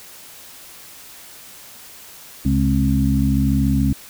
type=harmonic tone with a mistuned harmonic; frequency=67.3 Hz; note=C2; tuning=49 cents sharp; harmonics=1 / 2 / 3 / 4; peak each=-20 / -20 / -20 / -20 dBFS; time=2.45-3.93 s; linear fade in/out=5 ms; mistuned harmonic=3; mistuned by=+55 cents; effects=white hiss -41 dBFS RMS until 4.09 s